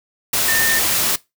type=tone in noise; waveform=sine; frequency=1812 Hz; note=A#6; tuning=50 cents flat; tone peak=-18 dBFS; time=0.48-0.79 s; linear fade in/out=5 ms; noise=white; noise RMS=-18 dBFS; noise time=0.33-1.16 s; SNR=-3 dB; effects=noise-tail reverb RT60 0.2 s tail -20 dB re dry